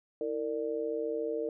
sine tone with amplitude modulation, 458.7 Hz, A#4, 28 cents flat, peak -26 dBFS, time 0.21-1.49 s, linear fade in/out 2 ms, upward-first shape sine, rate 134 Hz, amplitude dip 100%, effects none

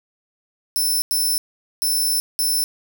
10% pulse tone bursts at uneven times, 5320 Hz, E8, 15 cents sharp, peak -12 dBFS, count 4, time 0.76-1.02 / 1.11-1.38 / 1.82-2.2 / 2.39-2.64 s, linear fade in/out 0 ms, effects none

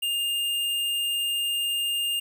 square tone, 2814 Hz, F7, 12 cents sharp, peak -25 dBFS, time 0.02-2.2 s, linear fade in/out 10 ms, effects 10-bit

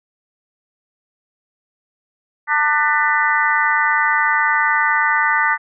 harmonic tone with a mistuned harmonic, 298.4 Hz, D4, 28 cents sharp, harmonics 3 / 4 / 5 / 6 / 7, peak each -20 / -20 / -20 / -20 / -20 dBFS, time 2.47-5.58 s, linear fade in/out 50 ms, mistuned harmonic 7, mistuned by -92 cents, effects none

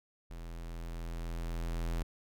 square tone with level ramp, 41.88 Hz, E1, 28 cents sharp, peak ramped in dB -43 to -32 dBFS, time 0.3-2.03 s, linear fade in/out 10 ms, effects none

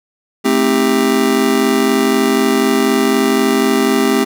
square chord, A half-diminished seventh, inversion none, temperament just, 220 / 264 / 316.8 / 396 Hz, A3 / C4 / Eb4 / G4, 0 / +16 / +31 / +18 cents, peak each -18 / -16 / -22 / -16 dBFS, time 0.44-4.25 s, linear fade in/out 20 ms, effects none

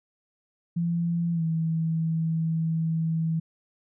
sine tone with pitch glide, 170 to 162.23 Hz, F3 to E3, -46 to -27 cents, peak -23 dBFS, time 0.76-3.4 s, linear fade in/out 10 ms, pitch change -81 cents, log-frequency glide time 1.33-1.43 s, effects none

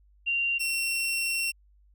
sine / sawtooth tone pair in turn, 2769 / 2723 Hz, F7 / F7, -15 / -44 cents, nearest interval unison, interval 29 cents, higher first, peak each -24 / -23 dBFS, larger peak second, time 0.26-0.59 / 0.59-1.52 s, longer second, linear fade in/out 20 ms, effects added 50 Hz sine -57 dBFS peak until 1.94 s

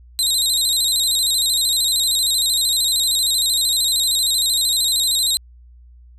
25% pulse tone with vibrato, 3918 Hz, B7, 15 cents flat, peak -11 dBFS, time 0.19-5.37 s, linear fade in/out 0 ms, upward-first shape square, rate 13 Hz, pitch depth 68 cents each way, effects added 60 Hz sine -42 dBFS peak until 6.18 s

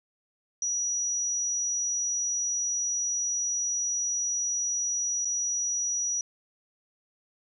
sine tone with dropouts, 5830 Hz, F#8, 26 cents flat, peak -26 dBFS, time 0.62-6.21 s, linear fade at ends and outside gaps 2 ms, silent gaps 5.248-5.253 s, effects none

